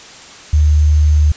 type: tone with sample-and-hold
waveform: sine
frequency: 75.5 Hz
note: D2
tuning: 48 cents sharp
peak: -7 dBFS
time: 0.53-1.32 s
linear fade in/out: 5 ms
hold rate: 6300 Hz
effects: white hiss -36 dBFS RMS until 1.36 s + resampled to 16000 Hz